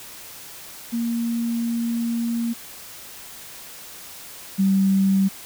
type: tone pair in turn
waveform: sine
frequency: 233.1 / 193.65 Hz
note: A#3 / G3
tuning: 0 / -21 cents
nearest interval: minor third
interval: 321 cents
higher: first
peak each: -21 / -15 dBFS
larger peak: second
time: 0.92-2.54 / 4.58-5.29 s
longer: first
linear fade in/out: 20 ms
effects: white hiss -40 dBFS RMS until 5.45 s